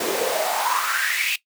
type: noise with high-pass filter sweep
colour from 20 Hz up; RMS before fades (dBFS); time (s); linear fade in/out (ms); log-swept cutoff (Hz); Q
pink; -23; 0-1.36; 5; 340 to 2700; 5.7
effects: noise-tail reverb RT60 0.1 s tail -17 dB re dry